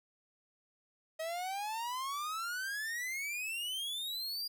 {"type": "exponential sweep", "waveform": "45% pulse", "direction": "up", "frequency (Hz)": [630, 4865], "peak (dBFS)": -36, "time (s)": [1.19, 4.48], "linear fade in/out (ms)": 10, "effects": []}